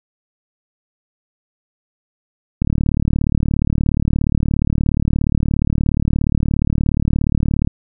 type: click train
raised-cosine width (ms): 5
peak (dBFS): -4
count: 188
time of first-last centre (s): 2.62-7.674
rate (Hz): 37
effects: none